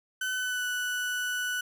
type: tone with pitch glide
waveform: 35% pulse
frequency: 1515 to 1483 Hz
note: F#6 to F#6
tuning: +40 to +4 cents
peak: -27 dBFS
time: 0.21-1.61 s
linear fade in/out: 5 ms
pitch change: -36 cents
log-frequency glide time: 0.33-0.66 s
effects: none